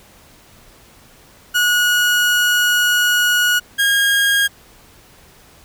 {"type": "tone pair in turn", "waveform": "30% pulse", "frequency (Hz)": [1454, 1627.9], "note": ["F#6", "G#6"], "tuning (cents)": [-31, -35], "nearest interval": "major second", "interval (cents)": 196, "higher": "second", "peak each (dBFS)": -10, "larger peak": "neither", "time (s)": [[1.54, 3.6], [3.78, 4.48]], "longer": "first", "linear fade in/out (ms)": 20, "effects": ["pink hiss -47 dBFS RMS until 5.64 s"]}